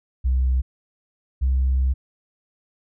sine tone pair in turn, 64.1 / 65.37 Hz, C2 / C2, -35 / -1 cents, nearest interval unison, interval 34 cents, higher second, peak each -15 / -15 dBFS, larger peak neither, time 0.24-0.62 / 1.41-1.94 s, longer second, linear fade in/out 20 ms, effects tanh soft clip ceiling -14 dBFS

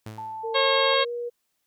sawtooth tone with exponential decay, 108.7 Hz, A2, 21 cents flat, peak -30 dBFS, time 0.06-0.57 s, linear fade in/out 5 ms, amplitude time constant 110 ms
sine tone, 880 Hz, A5, in tune, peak -32 dBFS, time 0.18-0.94 s, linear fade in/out 2 ms
sine tone with pitch glide, 454.5 to 478.8 Hz, A#4 to A#4, -44 to +46 cents, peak -28 dBFS, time 0.43-1.3 s, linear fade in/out 20 ms, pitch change +90 cents, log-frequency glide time 0.8-1.11 s
harmonic tone, 543 Hz, C#5, 36 cents flat, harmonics 1 / 2 / 3 / 4 / 5 / 6 / 7 / 8, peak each -23 / -25 / -30 / -30 / -32 / -28 / -29 / -33 dBFS, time 0.54-1.05 s, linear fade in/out 20 ms
effects white hiss -75 dBFS RMS until 1.66 s

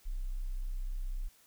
sine tone, 31.89 Hz, C1, 44 cents flat, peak -33 dBFS, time 0.05-1.29 s, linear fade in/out 20 ms, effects white hiss -64 dBFS RMS until 1.46 s

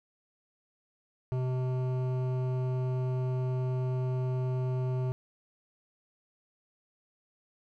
sine tone with hard clipping, 127.9 Hz, C3, 39 cents flat, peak -30 dBFS, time 1.32-5.12 s, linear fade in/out 0 ms, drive 13 dB, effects none

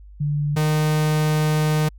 sine / 45% pulse tone pair in turn, 146.83 / 153.61 Hz, D3 / D#3, 0 / -22 cents, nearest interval minor second, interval 78 cents, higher second, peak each -19 / -17 dBFS, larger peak second, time 0.2-0.56 / 0.56-1.89 s, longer second, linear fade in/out 10 ms, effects added 50 Hz sine -40 dBFS peak until 1.98 s

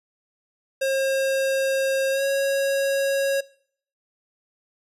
square tone with pitch glide, 537 to 549.6 Hz, C5 to C#5, +45 to -15 cents, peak -21 dBFS, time 0.81-3.41 s, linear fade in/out 10 ms, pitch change +40 cents, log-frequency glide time 2.11-2.23 s, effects noise-tail reverb RT60 0.6 s tail -22 dB re dry + resampled to 32000 Hz

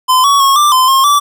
square tone with pitch steps, 1024 / 1125 / 1093 / 1181 / 1030 / 1071 / 1159 Hz, C6 / C#6 / C#6 / D6 / C6 / C6 / D6, -38 / +25 / -25 / +9 / -28 / +40 / -23 cents, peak -7 dBFS, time 0.08-1.2 s, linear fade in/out 20 ms, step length 160 ms, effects none

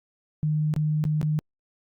sine tone with dropouts, 152.8 Hz, D#3, 31 cents flat, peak -21 dBFS, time 0.43-1.39 s, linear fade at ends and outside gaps 0 ms, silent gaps 0.739-0.763 / 1.04-1.052 / 1.214-1.229 s, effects Opus 48 kbps

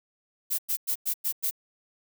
violet noise bursts, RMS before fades -27 dBFS, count 6, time 0.5-1.511 s, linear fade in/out 20 ms, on 86 ms, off 99 ms, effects none

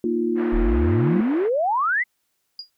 sine chord, Bb suspended fourth, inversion none, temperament equal, 233.1 / 311.1 / 349.2 Hz, Bb3 / Eb4 / F4, 0 / 0 / 0 cents, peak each -24 / -27 / -22 dBFS, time 0.04-1.21 s, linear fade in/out 2 ms
pink band-pass noise, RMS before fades -35 dBFS, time 0.35-1.5 s, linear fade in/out 50 ms, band 350 to 2000 Hz, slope 24 dB/octave
sine exponential sweep, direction up, 32.21 to 2100 Hz, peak -18 dBFS, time 0.52-2.04 s, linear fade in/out 20 ms
sine tone with exponential decay, 4854 Hz, D#8, 44 cents flat, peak -27 dBFS, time 2.59-2.7 s, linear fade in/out 2 ms, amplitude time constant 23 ms
effects white hiss -72 dBFS RMS until 2.77 s

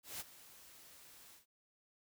white noise with ADSR envelope, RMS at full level -43 dBFS, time 0.03-1.46 s, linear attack 170 ms, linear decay 29 ms, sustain -16 dB, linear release 130 ms, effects none

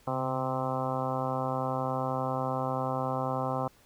harmonic tone with a mistuned harmonic, 130.3 Hz, C3, 7 cents flat, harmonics 1 / 2 / 3 / 4 / 5 / 6 / 7 / 8 / 9 / 10, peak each -35 / -37 / -43 / -35 / -38 / -35 / -41 / -37 / -42 / -41 dBFS, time 0.07-3.68 s, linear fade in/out 5 ms, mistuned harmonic 1, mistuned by +45 cents, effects pink hiss -61 dBFS RMS until 3.85 s

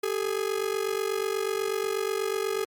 45% pulse ring-modulated tone, 415.3 Hz, G#4, in tune, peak -23 dBFS, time 0.03-2.65 s, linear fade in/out 5 ms, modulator 24.1 Hz, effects MP3 96 kbps

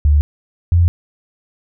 sine tone pair in turn, 73.42 / 86.23 Hz, D2 / F2, 0 / -21 cents, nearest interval minor third, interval 279 cents, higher second, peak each -8 dBFS, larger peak neither, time 0.05-0.21 / 0.72-0.88 s, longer neither, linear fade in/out 0 ms, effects none

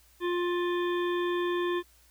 harmonic tone, 351.7 Hz, F4, 12 cents sharp, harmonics 1 / 3 / 5 / 7 / 9 / 10, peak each -27 / -35 / -38 / -46 / -47 / -44 dBFS, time 0.2-1.83 s, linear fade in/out 50 ms, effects added 60 Hz sine -62 dBFS peak until 2.1 s + white hiss -62 dBFS RMS until 2.1 s

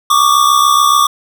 square tone pair together, 1127 / 1194 Hz, C#6 / D6, +28 / +28 cents, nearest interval minor second, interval 100 cents, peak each -11 dBFS, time 0.1-1.07 s, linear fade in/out 5 ms, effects none

